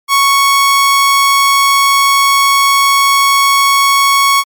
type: tone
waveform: sawtooth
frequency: 1108.7 Hz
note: C#6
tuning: in tune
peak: -3 dBFS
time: 0.08-4.44 s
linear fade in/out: 50 ms
effects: MP3 96 kbps